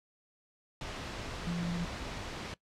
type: tone in noise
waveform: sine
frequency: 172.5 Hz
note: F3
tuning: 21 cents flat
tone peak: -32 dBFS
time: 1.47-1.85 s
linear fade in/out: 2 ms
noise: pink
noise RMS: -40 dBFS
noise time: 0.81-2.54 s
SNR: +5 dB
effects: noise-tail reverb RT60 0.1 s tail -19 dB re dry + low-pass 5000 Hz 12 dB/octave